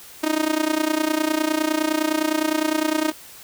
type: tone with amplitude modulation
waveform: sawtooth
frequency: 311.1 Hz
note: D#4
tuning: in tune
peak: -12 dBFS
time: 0.23-3.12 s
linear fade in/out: 10 ms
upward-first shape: sine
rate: 29.8 Hz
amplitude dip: 85%
effects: white hiss -43 dBFS RMS until 3.43 s